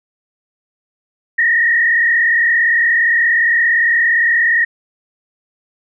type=tone with frequency modulation; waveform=sine; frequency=1865 Hz; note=A#6; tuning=in tune; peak=-10 dBFS; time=1.38-4.65 s; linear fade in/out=10 ms; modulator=37.3 Hz; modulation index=1.6; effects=none